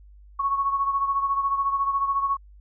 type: beating tone pair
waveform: sine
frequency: 1105 / 1119 Hz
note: C#6 / C#6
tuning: -6 / +16 cents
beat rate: 14 Hz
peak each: -22 / -29 dBFS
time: 0.39-2.37 s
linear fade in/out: 10 ms
effects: added 50 Hz sine -46 dBFS peak until 2.6 s